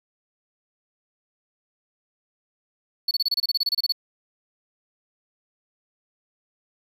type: tone bursts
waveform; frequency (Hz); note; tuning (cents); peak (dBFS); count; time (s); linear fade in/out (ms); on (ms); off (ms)
triangle; 4435; C#8; 0; -18; 15; 3.08-3.923; 5; 31; 27
effects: 9-bit